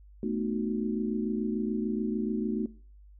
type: chord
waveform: sine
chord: B dominant seventh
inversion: third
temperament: equal with one note detuned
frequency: 220 / 246.9 / 306.7 / 370 Hz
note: A3 / B3 / D#4 / F#4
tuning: 0 / 0 / -25 / 0 cents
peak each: -31 / -35 / -35 / -34 dBFS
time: 0.23-2.66 s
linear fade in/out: 2 ms
effects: noise-tail reverb RT60 0.4 s tail -19 dB re dry + added 50 Hz sine -50 dBFS peak until 3.19 s